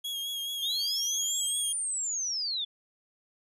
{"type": "tone with vibrato", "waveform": "40% pulse", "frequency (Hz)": 3286, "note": "G#7", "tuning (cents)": -19, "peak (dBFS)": -31, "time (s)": [0.04, 1.73], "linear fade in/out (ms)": 10, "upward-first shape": "sine", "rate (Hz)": 4.7, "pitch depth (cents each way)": 34}
{"type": "linear two-way sweep", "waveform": "sine", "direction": "up then down", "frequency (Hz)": [3408, 9450, 3408], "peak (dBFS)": -29, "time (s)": [0.62, 2.65], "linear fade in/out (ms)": 10, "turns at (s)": 1.72}
{"effects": []}